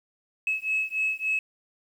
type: beating tone pair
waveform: sine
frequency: 2580 / 2583.5 Hz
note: E7 / E7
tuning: -38 / -35 cents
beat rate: 3.5 Hz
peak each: -27 dBFS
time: 0.47-1.39 s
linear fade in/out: 2 ms
effects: tanh soft clip ceiling -18 dBFS + 9-bit